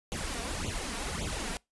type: noise with flanger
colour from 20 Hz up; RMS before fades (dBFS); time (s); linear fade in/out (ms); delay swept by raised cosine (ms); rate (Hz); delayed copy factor
pink; -35; 0.12-1.57; 0; 0.28 to 4.38; 1.8; +1
effects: noise-tail reverb RT60 0.2 s tail -25 dB re dry + resampled to 24000 Hz